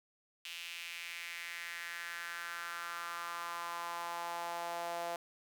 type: tone with high-pass filter sweep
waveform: sawtooth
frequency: 171.1 Hz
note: F3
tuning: 35 cents flat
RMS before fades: -42 dBFS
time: 0.45-5.16 s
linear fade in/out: 2 ms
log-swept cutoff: 2800 to 660 Hz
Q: 3.3
effects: none